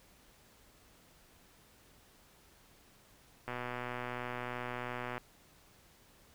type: click train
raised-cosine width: 0.5 ms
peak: -24 dBFS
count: 210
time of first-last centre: 3.48-5.179 s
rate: 123 Hz
effects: pink hiss -63 dBFS RMS until 6.34 s